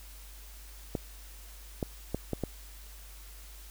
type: clicks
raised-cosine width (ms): 2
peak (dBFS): -17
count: 5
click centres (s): 0.952 / 1.828 / 2.146 / 2.333 / 2.437
effects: added 50 Hz sine -47 dBFS peak until 3.7 s + white hiss -53 dBFS RMS until 3.7 s